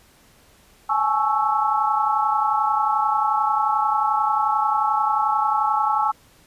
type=chord; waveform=sine; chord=A major seventh; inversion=third; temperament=equal with one note detuned; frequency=830.6 / 861.9 / 1108.7 / 1318.5 Hz; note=G#5 / A5 / C#6 / E6; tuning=0 / -36 / 0 / 0 cents; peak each=-24 / -22 / -24 / -23 dBFS; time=0.89-6.12 s; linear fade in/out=10 ms; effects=pink hiss -54 dBFS RMS until 6.46 s + resampled to 32000 Hz